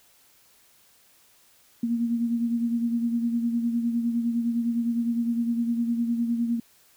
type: beating tone pair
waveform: sine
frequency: 233.4 / 243.2 Hz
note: A#3 / B3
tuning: +2 / -26 cents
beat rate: 9.8 Hz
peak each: -23 / -32 dBFS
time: 1.83-6.6 s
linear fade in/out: 5 ms
effects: white hiss -59 dBFS RMS until 6.96 s